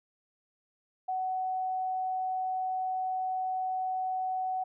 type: tone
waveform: sine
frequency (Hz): 748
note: F#5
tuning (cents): +19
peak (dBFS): -29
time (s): 1.08-4.64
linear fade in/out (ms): 10
effects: none